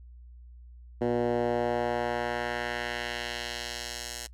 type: tone with band-pass filter sweep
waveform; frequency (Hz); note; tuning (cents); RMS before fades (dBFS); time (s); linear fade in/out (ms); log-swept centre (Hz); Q
10% pulse; 120; B2; -49; -31; 1.01-4.27; 5; 360 to 7500; 0.96
effects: noise-tail reverb RT60 0.1 s tail -22 dB re dry + added 60 Hz sine -46 dBFS peak until 4.33 s